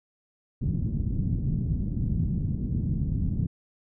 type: low-pass noise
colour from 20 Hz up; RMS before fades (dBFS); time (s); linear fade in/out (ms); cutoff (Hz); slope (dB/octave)
white; -27; 0.61-3.47; 10; 190; 24
effects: none